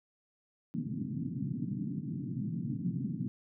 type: band-pass noise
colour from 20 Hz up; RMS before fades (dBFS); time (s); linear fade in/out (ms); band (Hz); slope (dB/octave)
pink; -36; 0.74-3.28; 0; 120 to 280; 48
effects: none